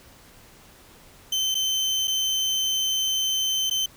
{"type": "tone with dropouts", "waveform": "30% pulse", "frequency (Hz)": 3084, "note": "G7", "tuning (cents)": -29, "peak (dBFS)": -19, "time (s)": [1.32, 3.86], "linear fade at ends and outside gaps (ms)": 5, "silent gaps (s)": [[1.545, 1.551], [2.074, 2.078], [3.699, 3.709]], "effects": ["pink hiss -51 dBFS RMS until 3.96 s"]}